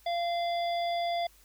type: harmonic tone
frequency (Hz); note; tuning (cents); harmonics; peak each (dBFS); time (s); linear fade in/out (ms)
689; F5; -24; 1 / 3 / 5 / 7; -28 / -41 / -40 / -46; 0.06-1.27; 5
effects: added 50 Hz sine -61 dBFS peak until 1.44 s + white hiss -61 dBFS RMS until 1.44 s